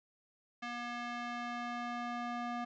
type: tone with band-pass filter sweep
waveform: square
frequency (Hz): 240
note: B3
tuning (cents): -49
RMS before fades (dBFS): -40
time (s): 0.62-2.65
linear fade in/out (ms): 10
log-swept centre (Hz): 1800 to 950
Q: 0.93
effects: resampled to 16000 Hz